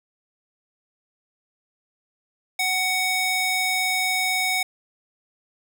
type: tone with high-pass filter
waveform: square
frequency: 746 Hz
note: F#5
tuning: 14 cents sharp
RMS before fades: -23 dBFS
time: 2.59-4.63 s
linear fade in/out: 5 ms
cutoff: 1600 Hz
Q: 1.4
effects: none